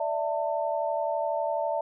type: chord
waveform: sine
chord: D suspended second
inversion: none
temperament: equal with one note detuned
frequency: 587.3 / 659.3 / 896.4 Hz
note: D5 / E5 / A5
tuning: 0 / 0 / +32 cents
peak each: -30 / -29 / -31 dBFS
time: 0-1.81 s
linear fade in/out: 5 ms
effects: none